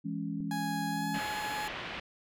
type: chord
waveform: sine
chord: C# minor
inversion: first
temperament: just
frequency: 166.31 / 207.9 / 277.2 Hz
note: E3 / G#3 / C#4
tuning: +16 / +2 / 0 cents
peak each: -37 dBFS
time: 0.04-1.2 s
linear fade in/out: 20 ms
type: click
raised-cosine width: 3 ms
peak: -35 dBFS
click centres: 0.405 s
type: tone with pitch glide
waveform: 30% pulse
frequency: 830.6 to 845.6 Hz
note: G#5 to G#5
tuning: 0 to +31 cents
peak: -32 dBFS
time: 0.51-1.68 s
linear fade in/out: 2 ms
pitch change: +31 cents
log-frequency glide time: 0.88-1.09 s
type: low-pass noise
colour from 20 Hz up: white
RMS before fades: -40 dBFS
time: 1.14-2 s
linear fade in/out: 5 ms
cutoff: 3100 Hz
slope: 24 dB/octave
effects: none